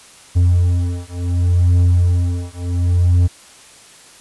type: beating tone pair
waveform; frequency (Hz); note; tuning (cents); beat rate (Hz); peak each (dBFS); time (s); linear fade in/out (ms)
triangle; 88 / 88.69; F2 / F2; +14 / +27; 0.69; -13; 0.35-3.28; 20
effects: white hiss -43 dBFS RMS until 4.2 s + resampled to 24000 Hz